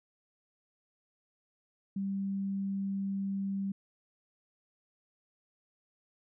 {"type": "tone", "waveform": "sine", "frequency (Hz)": 196, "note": "G3", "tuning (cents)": 0, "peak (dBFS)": -31, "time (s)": [1.96, 3.72], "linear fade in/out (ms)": 5, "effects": []}